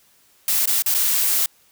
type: noise with dropouts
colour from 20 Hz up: blue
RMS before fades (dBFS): -19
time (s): 0.48-1.46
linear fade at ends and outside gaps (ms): 2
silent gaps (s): 0.657-0.674 / 0.822-0.861 / 0.942-0.947
effects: white hiss -57 dBFS RMS until 1.71 s